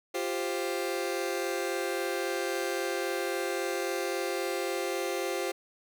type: chord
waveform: sawtooth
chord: F suspended second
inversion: none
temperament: just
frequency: 349.2 / 392.9 / 523.8 Hz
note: F4 / G4 / C5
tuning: 0 / +4 / +2 cents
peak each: -30 dBFS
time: 0.14-5.52 s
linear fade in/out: 10 ms
effects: none